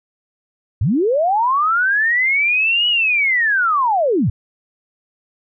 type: linear two-way sweep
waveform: sine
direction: up then down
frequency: 77.78 to 2945 to 77.78 Hz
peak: -13 dBFS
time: 0.81-4.3 s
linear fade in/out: 5 ms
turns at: 2.88 s
effects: none